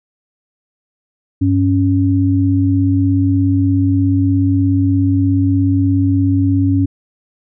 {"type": "tone pair together", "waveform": "sine", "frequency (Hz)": [98, 277.2], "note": ["G2", "C#4"], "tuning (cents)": [0, 0], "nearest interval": "octave + tritone", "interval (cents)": 1800, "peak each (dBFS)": [-13, -13], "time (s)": [1.41, 6.86], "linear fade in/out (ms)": 10, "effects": []}